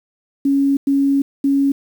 sine tone bursts at uneven times, 277.2 Hz, C#4, in tune, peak -12 dBFS, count 3, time 0.45-0.77 / 0.87-1.22 / 1.44-1.72 s, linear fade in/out 5 ms, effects 7-bit

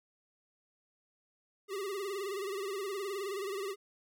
square tone with vibrato, 394.4 Hz, G4, 11 cents sharp, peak -36 dBFS, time 1.68-3.76 s, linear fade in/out 50 ms, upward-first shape sine, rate 19 Hz, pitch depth 91 cents each way, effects none

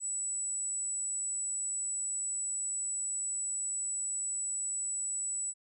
sine tone, 7902 Hz, B8, in tune, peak -32 dBFS, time 0-5.54 s, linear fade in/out 50 ms, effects none

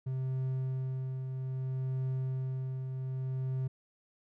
triangle tone with tremolo, 130.8 Hz, C3, in tune, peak -28 dBFS, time 0.06-3.68 s, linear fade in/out 10 ms, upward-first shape triangle, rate 0.62 Hz, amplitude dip 45%, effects none

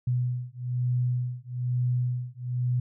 sine beating tone pair, 123.47 / 124.57 Hz, B2 / B2, 0 / +15 cents, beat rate 1.1 Hz, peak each -28 dBFS, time 0.07-2.8 s, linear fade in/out 5 ms, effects none

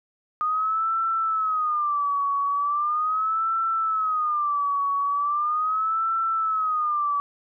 sine tone with vibrato, 1226 Hz, D#6, 26 cents flat, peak -21 dBFS, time 0.41-7.2 s, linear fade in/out 0 ms, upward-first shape sine, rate 0.39 Hz, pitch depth 150 cents each way, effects none

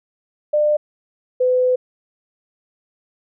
sine tone pair in turn, 599 / 504.8 Hz, D5 / B4, +34 / +38 cents, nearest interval minor third, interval 296 cents, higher first, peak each -13 dBFS, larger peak neither, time 0.53-0.77 / 1.4-1.76 s, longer second, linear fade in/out 10 ms, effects none

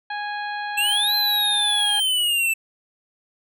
harmonic tone, 828 Hz, G#5, 5 cents flat, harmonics 1 / 2 / 3 / 4 / 5, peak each -28 / -30 / -39 / -41 / -40 dBFS, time 0.1-2 s, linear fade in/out 5 ms
square exponential two-way sweep, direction up then down, 2637 to 4120 to 2637 Hz, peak -19 dBFS, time 0.77-2.54 s, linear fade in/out 10 ms, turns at 1.15 s
effects none

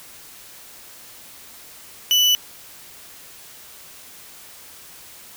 35% pulse tone, 2975 Hz, F#7, 9 cents sharp, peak -12 dBFS, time 2.11-2.35 s, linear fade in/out 0 ms, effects white hiss -43 dBFS RMS until 5.36 s

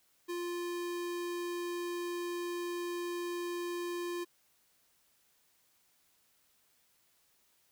square tone, 349.2 Hz, F4, in tune, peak -36 dBFS, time 0.28-4.25 s, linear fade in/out 20 ms, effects white hiss -71 dBFS RMS until 7.71 s

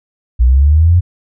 sine linear sweep, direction up, 58 to 90.6 Hz, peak -5 dBFS, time 0.39-1.01 s, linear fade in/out 20 ms, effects none

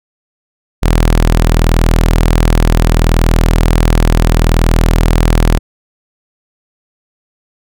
sawtooth tone, 40.7 Hz, E1, 21 cents flat, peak -3 dBFS, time 0.82-5.59 s, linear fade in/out 20 ms, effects none

